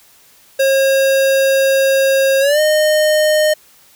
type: tone with pitch glide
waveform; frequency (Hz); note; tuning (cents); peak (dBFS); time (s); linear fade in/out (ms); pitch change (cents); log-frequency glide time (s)
square; 540 to 613.2; C#5 to D#5; -45 to -25; -11; 0.59-3.54; 10; +220; 2.4-2.6
effects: white hiss -48 dBFS RMS until 3.95 s